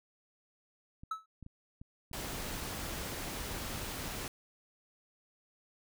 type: clicks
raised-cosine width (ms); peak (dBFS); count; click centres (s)
5; -36; 11; 1.035 / 1.427 / 1.464 / 1.815 / 2.114 / 2.333 / 2.627 / 2.66 / 3.017 / 3.134 / 3.753
type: tone with exponential decay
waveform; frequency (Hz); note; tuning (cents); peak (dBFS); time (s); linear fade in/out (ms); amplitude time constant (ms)
triangle; 1302; E6; -22; -29; 1.11-1.26; 5; 32
type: noise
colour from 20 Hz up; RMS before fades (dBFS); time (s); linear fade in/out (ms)
pink; -40; 2.13-4.28; 2
effects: none